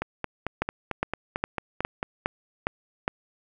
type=two click trains; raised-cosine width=0.5 ms; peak=-13 / -9 dBFS; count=10 / 7; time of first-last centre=0.02-2.029 / 0.62-3.079 s; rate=4.48 / 2.44 Hz; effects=none